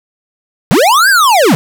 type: linear two-way sweep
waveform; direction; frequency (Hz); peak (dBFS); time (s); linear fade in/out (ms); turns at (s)
square; up then down; 125.3 to 1661.2 to 125.3; -6; 0.71-1.55; 0; 1.09
effects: 8-bit